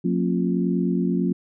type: tone cluster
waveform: sine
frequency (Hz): 179.7 / 229 / 270.5 / 351.6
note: F3 / A#3 / C#4 / F4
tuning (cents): +50 / -31 / -42 / +12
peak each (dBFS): -22 / -26 / -26 / -28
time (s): 0.04-1.33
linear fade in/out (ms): 10
effects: none